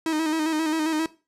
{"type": "tone with vibrato", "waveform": "45% pulse", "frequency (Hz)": 315.2, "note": "D#4", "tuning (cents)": 23, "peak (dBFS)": -22, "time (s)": [0.06, 1.06], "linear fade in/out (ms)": 2, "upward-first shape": "square", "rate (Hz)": 7.5, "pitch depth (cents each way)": 42, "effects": ["noise-tail reverb RT60 0.3 s tail -17 dB re dry", "low-pass 11000 Hz 12 dB/octave"]}